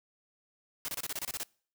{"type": "noise bursts", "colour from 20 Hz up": "white", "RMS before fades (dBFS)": -36, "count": 10, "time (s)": [0.85, 1.432], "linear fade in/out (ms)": 0, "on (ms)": 33, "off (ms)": 28, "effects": ["noise-tail reverb RT60 0.5 s tail -26 dB re dry"]}